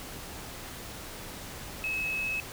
sine tone in noise, 2579 Hz, E7, 39 cents flat, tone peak -29 dBFS, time 1.84-2.4 s, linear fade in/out 0 ms, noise pink, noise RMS -42 dBFS, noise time 0-2.52 s, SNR +10 dB, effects none

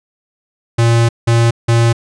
square tone bursts at uneven times, 116.54 Hz, A#2, in tune, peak -9 dBFS, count 3, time 0.78-1.09 / 1.27-1.51 / 1.68-1.93 s, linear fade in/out 10 ms, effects resampled to 22050 Hz

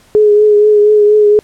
sine tone with vibrato, 420 Hz, G#4, 19 cents sharp, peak -4 dBFS, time 0.15-1.39 s, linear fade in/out 0 ms, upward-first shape triangle, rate 4.2 Hz, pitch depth 31 cents each way, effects pink hiss -47 dBFS RMS until 1.43 s + low-pass 12000 Hz 12 dB/octave

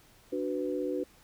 sine chord, B minor, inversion first, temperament equal with one note detuned, 293.7 / 370 / 496.5 Hz, D4 / F#4 / B4, 0 / 0 / +9 cents, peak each -34 dBFS, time 0.32-1.04 s, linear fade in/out 10 ms, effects pink hiss -60 dBFS RMS until 1.23 s

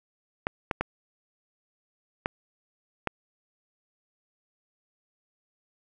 clicks, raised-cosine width 0.5 ms, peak -11 dBFS, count 5, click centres 0.469 / 0.712 / 0.81 / 2.259 / 3.073 s, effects none

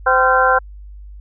harmonic tone with a mistuned harmonic, 258.1 Hz, C4, 23 cents flat, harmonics 2 / 3 / 4 / 5 / 6, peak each -17 / -17 / -17 / -16 / -18 dBFS, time 0.06-0.59 s, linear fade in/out 10 ms, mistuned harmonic 5, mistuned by +110 cents, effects added 50 Hz sine -33 dBFS peak until 1.2 s

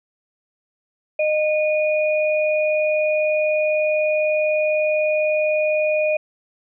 sine tone pair together, 614 / 2456 Hz, D#5 / D#7, -23 / -23 cents, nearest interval 2 octaves, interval 2400 cents, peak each -17 / -24 dBFS, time 1.19-6.17 s, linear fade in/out 5 ms, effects none

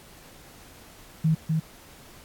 sine tone with echo, 159.1 Hz, D#3, 39 cents sharp, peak -18 dBFS, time 1.24-1.35 s, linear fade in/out 10 ms, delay 250 ms, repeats 1, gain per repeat -3 dB, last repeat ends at 1.6 s, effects pink hiss -50 dBFS RMS until 2.24 s + AAC 64 kbps

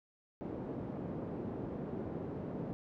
pink band-pass noise, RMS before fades -41 dBFS, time 0.41-2.73 s, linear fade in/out 0 ms, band 150 to 450 Hz, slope 12 dB/octave, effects none

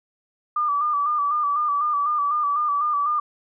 sine tone with vibrato, 1179 Hz, D6, 6 cents sharp, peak -19 dBFS, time 0.56-3.2 s, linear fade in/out 5 ms, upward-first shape square, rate 4 Hz, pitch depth 43 cents each way, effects none

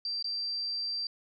sine tone with dropouts, 4699 Hz, D8, in tune, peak -31 dBFS, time 0.05-1.07 s, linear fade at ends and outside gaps 2 ms, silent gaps 0.226-0.243 s, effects none

